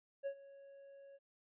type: tone with ADSR envelope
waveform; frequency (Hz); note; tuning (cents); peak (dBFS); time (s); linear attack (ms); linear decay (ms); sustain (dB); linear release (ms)
triangle; 554; C#5; -1; -34; 0.23-1.19; 33; 78; -19; 36
effects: resampled to 8000 Hz